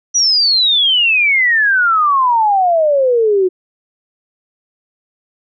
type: exponential sweep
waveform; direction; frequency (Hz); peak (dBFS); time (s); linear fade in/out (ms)
sine; down; 5920 to 360; -9; 0.14-3.49; 20
effects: none